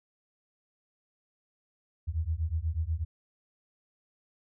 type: beating tone pair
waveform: sine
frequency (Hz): 76.8 / 85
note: D#2 / F2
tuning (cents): -22 / -46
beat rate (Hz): 8.2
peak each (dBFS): -31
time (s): 2.07-3.05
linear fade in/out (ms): 20
effects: none